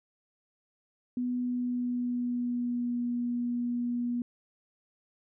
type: tone with pitch glide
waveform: sine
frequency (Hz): 247.2 to 241.4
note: B3 to B3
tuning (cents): +2 to -39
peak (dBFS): -28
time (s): 1.17-4.22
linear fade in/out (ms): 2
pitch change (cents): -41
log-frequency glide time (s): 1.36-3.01
effects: none